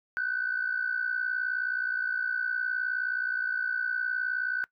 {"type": "tone pair together", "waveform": "sine", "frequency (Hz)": [1486, 1545.3], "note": ["F#6", "G6"], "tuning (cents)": [7, -25], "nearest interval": "minor second", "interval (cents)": 68, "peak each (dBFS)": [-28, -31], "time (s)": [0.17, 4.64], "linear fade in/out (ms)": 0, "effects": ["noise-tail reverb RT60 0.1 s tail -22 dB re dry", "tanh soft clip ceiling -20 dBFS"]}